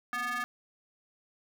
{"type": "ring-modulated tone", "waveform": "square", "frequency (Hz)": 246.9, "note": "B3", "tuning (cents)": 0, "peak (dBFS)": -29, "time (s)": [0.13, 0.44], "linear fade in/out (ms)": 0, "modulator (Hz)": 1470, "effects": []}